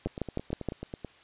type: two click trains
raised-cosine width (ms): 2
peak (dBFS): -23 / -16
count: 10 / 5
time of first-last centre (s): 0.07-1.047 / 0.06-0.687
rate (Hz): 9.21 / 6.38
effects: white hiss -57 dBFS RMS until 1.23 s + resampled to 8000 Hz